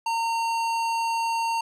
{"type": "tone with hard clipping", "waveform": "sine", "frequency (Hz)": 916, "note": "A#5", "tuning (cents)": -31, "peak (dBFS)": -25, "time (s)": [0.06, 1.61], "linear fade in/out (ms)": 5, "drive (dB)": 15, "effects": []}